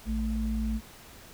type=tone pair together; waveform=sine; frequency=56.45 / 220 Hz; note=A1 / A3; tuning=+45 / 0 cents; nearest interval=2 octaves; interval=2355 cents; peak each=-29 / -30 dBFS; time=0.05-0.81 s; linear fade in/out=50 ms; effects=pink hiss -50 dBFS RMS until 1.33 s